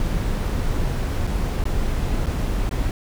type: noise with dropouts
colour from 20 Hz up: brown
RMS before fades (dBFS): -22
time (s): 0-2.91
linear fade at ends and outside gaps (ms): 1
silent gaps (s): 1.269-1.273 / 1.64-1.654 / 2.261-2.267 / 2.693-2.711
effects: none